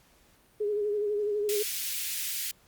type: tone with vibrato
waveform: sine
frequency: 415.7 Hz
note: G#4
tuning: 2 cents sharp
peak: -26 dBFS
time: 0.6-1.63 s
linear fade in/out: 10 ms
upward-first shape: sine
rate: 12 Hz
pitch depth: 42 cents each way
type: high-pass noise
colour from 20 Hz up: white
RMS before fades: -33 dBFS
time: 1.49-2.51 s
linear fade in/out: 0 ms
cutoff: 2000 Hz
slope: 24 dB/octave
effects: pink hiss -62 dBFS RMS until 2.67 s + Opus 48 kbps